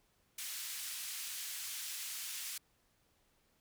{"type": "band-pass noise", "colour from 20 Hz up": "white", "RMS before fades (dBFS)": -43, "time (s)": [0.38, 2.58], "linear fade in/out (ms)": 5, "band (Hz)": [2000, 13000], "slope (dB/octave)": 12, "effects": ["pink hiss -74 dBFS RMS until 3.6 s"]}